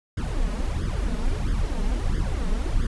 brown noise with flanger, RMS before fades -24 dBFS, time 0.17-2.87 s, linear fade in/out 5 ms, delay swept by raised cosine 0.59 to 4.79 ms, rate 1.5 Hz, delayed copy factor +0.9, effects resampled to 24000 Hz

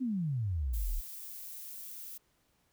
sine exponential sweep, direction down, 269.6 to 32.8 Hz, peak -30 dBFS, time 0-1.01 s, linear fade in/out 20 ms
violet noise, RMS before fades -45 dBFS, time 0.73-2.18 s, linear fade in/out 10 ms
effects pink hiss -73 dBFS RMS until 2.72 s

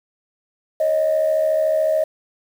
sine tone pair together, 554.4 / 628.2 Hz, C#5 / D#5, 0 / +16 cents, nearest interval major second, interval 216 cents, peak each -22 / -15 dBFS, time 0.8-2.04 s, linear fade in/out 5 ms, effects tanh soft clip ceiling -10 dBFS + 7-bit

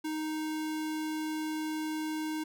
square tone, 311.1 Hz, D#4, in tune, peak -33 dBFS, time 0.04-2.44 s, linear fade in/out 10 ms, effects none

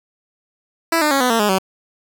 10% pulse tone with pitch steps, 330.6 / 301.4 / 274.8 / 250.5 / 228.4 / 208.3 / 189.88 Hz, E4 / D4 / C#4 / B3 / A#3 / G#3 / F#3, +5 / +45 / -15 / +25 / -35 / +5 / +45 cents, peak -6 dBFS, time 0.92-1.585 s, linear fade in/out 5 ms, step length 95 ms, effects 8-bit

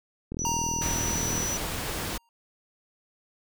click train, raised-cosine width 3 ms, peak -21 dBFS, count 46, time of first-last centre 0.32-1.428 s, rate 40.6 Hz
sine tone, 5920 Hz, F#8, in tune, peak -29 dBFS, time 0.39-1.57 s, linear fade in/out 0 ms
square tone with exponential decay, 932 Hz, A#5, 1 cent flat, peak -27 dBFS, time 0.45-2.29 s, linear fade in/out 1 ms, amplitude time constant 400 ms
pink noise, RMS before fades -32 dBFS, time 0.81-2.18 s, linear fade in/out 10 ms
effects none

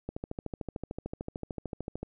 click train, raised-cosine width 2 ms, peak -22 dBFS, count 27, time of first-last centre 0.09-2.03 s, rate 13.4 Hz, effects none

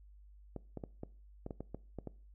clicks, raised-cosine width 2 ms, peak -28 dBFS, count 10, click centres 0.563 / 0.773 / 0.838 / 1.034 / 1.464 / 1.508 / 1.606 / 1.746 / 1.987 / 2.073 s, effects noise-tail reverb RT60 0.4 s tail -21 dB re dry + added 50 Hz sine -55 dBFS peak until 2.34 s

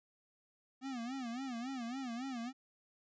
square tone with vibrato, 250 Hz, B3, 21 cents sharp, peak -40 dBFS, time 0.81-2.53 s, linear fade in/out 50 ms, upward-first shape sine, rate 3.6 Hz, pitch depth 150 cents each way, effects resampled to 16000 Hz

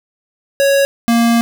square tone pair in turn, 554.4 / 233.1 Hz, C#5 / A#3, 0 / 0 cents, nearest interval octave + minor third, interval 1500 cents, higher first, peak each -10 dBFS, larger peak neither, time 0.6-0.85 / 1.08-1.41 s, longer second, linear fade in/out 0 ms, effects none

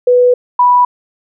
sine tone pair in turn, 493.9 / 983.8 Hz, B4 / B5, 0 / -7 cents, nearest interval octave, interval 1193 cents, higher second, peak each -5 dBFS, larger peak neither, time 0.07-0.34 / 0.59-0.85 s, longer first, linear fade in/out 5 ms, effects none

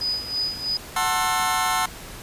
sine tone with tremolo, 4978 Hz, D#8, in tune, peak -21 dBFS, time 0.01-0.77 s, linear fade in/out 2 ms, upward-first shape sine, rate 3.1 Hz, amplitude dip 75%
sawtooth chord, F# half-diminished seventh, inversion none, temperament just, 740 / 888 / 1065.6 / 1332 Hz, F#5 / A5 / C6 / E6, 0 / +16 / +31 / +18 cents, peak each -22 dBFS, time 0.96-1.86 s, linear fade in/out 5 ms
effects pink hiss -39 dBFS RMS until 2.22 s + resampled to 32000 Hz

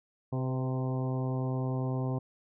harmonic tone with a mistuned harmonic, 130 Hz, C3, 11 cents flat, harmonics 1 / 2 / 3 / 4 / 5 / 6 / 7 / 8, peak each -30 / -36 / -40 / -42 / -44 / -46 / -47 / -48 dBFS, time 0.32-2.19 s, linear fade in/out 10 ms, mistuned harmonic 4, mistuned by -25 cents, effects none

